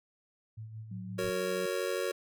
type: tone with tremolo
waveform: sine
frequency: 110 Hz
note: A2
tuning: in tune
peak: -39 dBFS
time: 0.57-1.3 s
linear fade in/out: 10 ms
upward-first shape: sine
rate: 5.8 Hz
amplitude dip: 50%
type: tone with vibrato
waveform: sine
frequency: 184.2 Hz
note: F#3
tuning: 7 cents flat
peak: -40 dBFS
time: 0.91-1.66 s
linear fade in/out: 5 ms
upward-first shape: triangle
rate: 16 Hz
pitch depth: 8 cents each way
type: chord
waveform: square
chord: F# major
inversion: none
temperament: just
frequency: 370 / 462.5 / 555 Hz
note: F#4 / A#4 / C#5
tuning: 0 / -14 / +2 cents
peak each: -36 / -36 / -36 dBFS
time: 1.18-2.12 s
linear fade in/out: 10 ms
type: noise with exponential decay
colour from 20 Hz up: brown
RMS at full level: -49 dBFS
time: 1.24-1.47 s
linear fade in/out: 0 ms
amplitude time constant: 48 ms
effects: none